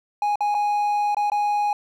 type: tone with dropouts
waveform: triangle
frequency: 828 Hz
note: G#5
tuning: 5 cents flat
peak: -17 dBFS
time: 0.22-1.73 s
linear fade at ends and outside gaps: 2 ms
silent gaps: 0.357-0.406 / 0.544-0.548 / 1.147-1.168 / 1.3-1.318 s
effects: none